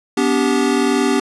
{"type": "chord", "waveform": "square", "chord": "G major", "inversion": "first", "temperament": "equal with one note detuned", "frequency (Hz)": [246.9, 288.3, 392], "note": ["B3", "D4", "G4"], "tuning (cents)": [0, -32, 0], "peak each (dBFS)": -19, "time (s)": [0.17, 1.2], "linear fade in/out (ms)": 5, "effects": ["resampled to 24000 Hz"]}